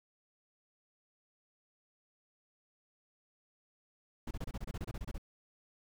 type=noise bursts; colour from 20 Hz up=brown; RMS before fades=-39 dBFS; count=14; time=4.27-5.181 s; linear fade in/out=5 ms; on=40 ms; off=27 ms; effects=none